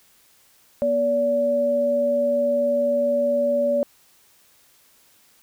sine tone pair together, 241.4 / 574.1 Hz, B3 / D5, -39 / -39 cents, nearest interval octave + minor third, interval 1500 cents, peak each -27 / -18 dBFS, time 0.82-3.83 s, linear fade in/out 0 ms, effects white hiss -57 dBFS RMS until 5.42 s

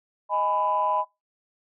sine chord, G# minor, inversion second, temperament just, 623 / 830.6 / 996.7 Hz, D#5 / G#5 / B5, +2 / 0 / +16 cents, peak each -28 / -27 / -23 dBFS, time 0.29-1.05 s, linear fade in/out 50 ms, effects noise-tail reverb RT60 0.2 s tail -21 dB re dry + tanh soft clip ceiling -13 dBFS

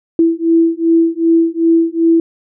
sine beating tone pair, 329.6 / 332.2 Hz, E4 / E4, 0 / +13 cents, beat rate 2.6 Hz, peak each -12 dBFS, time 0.19-2.2 s, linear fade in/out 2 ms, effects none

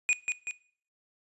square tone with echo, 2468 Hz, D#7, 15 cents flat, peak -22 dBFS, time 0.09-0.13 s, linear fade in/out 0 ms, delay 190 ms, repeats 2, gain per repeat -5 dB, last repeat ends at 0.51 s, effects noise-tail reverb RT60 0.5 s tail -20 dB re dry + resampled to 24000 Hz

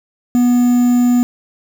triangle tone with quantisation, 244.5 Hz, B3, 17 cents flat, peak -7 dBFS, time 0.35-1.23 s, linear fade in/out 0 ms, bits 5, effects none

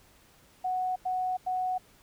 sine tone bursts, 739 Hz, F#5, 2 cents flat, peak -27 dBFS, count 3, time 0.64-1.782 s, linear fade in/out 10 ms, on 320 ms, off 91 ms, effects pink hiss -60 dBFS RMS until 2.02 s

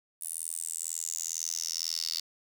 10% pulse tone with high-pass filter sweep, 82.1 Hz, E2, 6 cents flat, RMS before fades -35 dBFS, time 0.21-2.2 s, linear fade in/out 5 ms, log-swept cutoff 10000 to 4700 Hz, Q 6.5, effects none

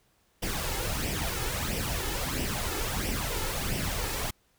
pink noise with flanger, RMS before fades -31 dBFS, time 0.42-4.31 s, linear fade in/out 10 ms, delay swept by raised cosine 0.36 to 2.36 ms, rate 1.5 Hz, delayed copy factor +0.6, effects pink hiss -68 dBFS RMS until 4.58 s

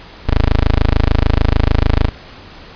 15% pulse tone, 26.72 Hz, A0, 50 cents flat, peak -4 dBFS, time 0.25-2.11 s, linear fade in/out 50 ms, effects pink hiss -37 dBFS RMS until 2.75 s + resampled to 11025 Hz

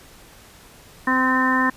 harmonic tone, 258.3 Hz, C4, 22 cents flat, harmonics 1 / 2 / 3 / 4 / 5 / 6 / 7, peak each -21 / -32 / -32 / -21 / -31 / -30 / -21 dBFS, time 1.07-1.7 s, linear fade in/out 5 ms, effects pink hiss -47 dBFS RMS until 1.76 s + resampled to 32000 Hz

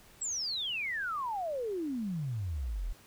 sine exponential sweep, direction down, 7902 to 36.51 Hz, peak -32 dBFS, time 0.21-2.93 s, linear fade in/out 10 ms, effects pink hiss -58 dBFS RMS until 3.06 s

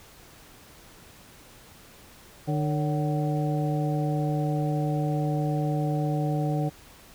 harmonic tone with a mistuned harmonic, 150.9 Hz, D3, 47 cents sharp, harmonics 1 / 2 / 3 / 4 / 5, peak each -25 / -31 / -36 / -35 / -34 dBFS, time 2.47-6.7 s, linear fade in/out 20 ms, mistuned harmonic 4, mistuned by -120 cents, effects pink hiss -51 dBFS RMS until 7.14 s

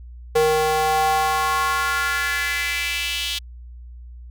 square tone with high-pass filter sweep, 155.56 Hz, D#3, in tune, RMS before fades -21 dBFS, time 0.35-3.39 s, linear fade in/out 10 ms, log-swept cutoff 490 to 3300 Hz, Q 3.4, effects added 60 Hz sine -36 dBFS peak until 4.3 s

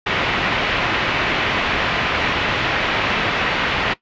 white low-pass noise, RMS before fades -20 dBFS, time 0.06-3.94 s, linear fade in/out 10 ms, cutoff 2900 Hz, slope 24 dB/octave, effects noise-tail reverb RT60 0.1 s tail -17 dB re dry + resampled to 16000 Hz

